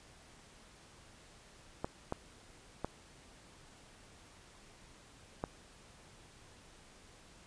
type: clicks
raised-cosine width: 1 ms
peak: -21 dBFS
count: 4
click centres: 1.845 / 2.124 / 2.846 / 5.439 s
effects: pink hiss -59 dBFS RMS until 7.46 s + resampled to 22050 Hz